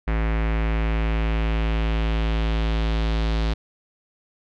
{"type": "tone with low-pass filter sweep", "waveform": "square", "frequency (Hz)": 55, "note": "A1", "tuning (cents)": 0, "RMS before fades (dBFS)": -22, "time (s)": [0.07, 3.54], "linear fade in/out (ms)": 10, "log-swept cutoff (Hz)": [2100, 4000], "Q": 2.1, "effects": []}